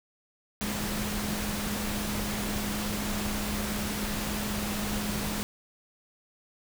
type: tone in noise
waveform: sine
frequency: 207.7 Hz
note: G#3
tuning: in tune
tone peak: -33 dBFS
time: 0.61-5.43 s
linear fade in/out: 0 ms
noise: pink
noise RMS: -33 dBFS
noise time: 0.61-5.43 s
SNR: -3 dB
effects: none